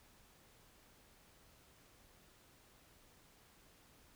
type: silence
effects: pink hiss -66 dBFS RMS until 4.15 s